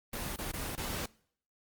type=noise with dropouts; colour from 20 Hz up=pink; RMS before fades=-37 dBFS; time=0.13-1.06 s; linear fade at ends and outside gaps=5 ms; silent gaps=0.362-0.386 / 0.518-0.535 / 0.755-0.776 s; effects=noise-tail reverb RT60 0.6 s tail -23 dB re dry + Opus 24 kbps